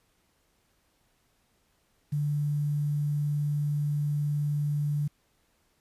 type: tone with quantisation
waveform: sine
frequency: 146.83 Hz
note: D3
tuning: in tune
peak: -25 dBFS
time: 2.12-5.08 s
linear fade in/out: 10 ms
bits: 9
effects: pink hiss -70 dBFS RMS until 5.8 s + resampled to 32000 Hz